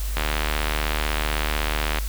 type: click train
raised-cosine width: 0.3 ms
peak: -7 dBFS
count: 139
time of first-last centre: 0.17-1.986 s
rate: 76 Hz
effects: added 50 Hz sine -24 dBFS peak until 2.08 s + white hiss -37 dBFS RMS until 2.08 s